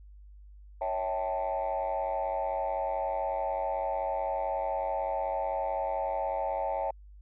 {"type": "chord", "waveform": "sine", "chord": "A dominant seventh", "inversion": "first", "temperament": "equal with one note detuned", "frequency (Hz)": [554.4, 645.7, 784, 880], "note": ["C#5", "E5", "G5", "A5"], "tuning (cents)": [0, -36, 0, 0], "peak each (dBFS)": -33, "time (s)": [0.81, 6.91], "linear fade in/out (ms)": 5, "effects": ["tanh soft clip ceiling -23 dBFS", "added 50 Hz sine -48 dBFS peak until 7.21 s"]}